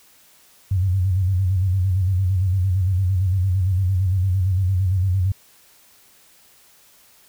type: tone with vibrato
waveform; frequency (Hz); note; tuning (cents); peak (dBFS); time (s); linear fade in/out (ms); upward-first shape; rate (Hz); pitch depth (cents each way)
sine; 93.4; F#2; +17; -16; 0.71-5.32; 5; square; 8.8; 72
effects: white hiss -53 dBFS RMS until 7.28 s